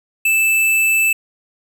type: tone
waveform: square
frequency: 2637 Hz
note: E7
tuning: in tune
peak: -13 dBFS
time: 0.25-1.13 s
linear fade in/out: 5 ms
effects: none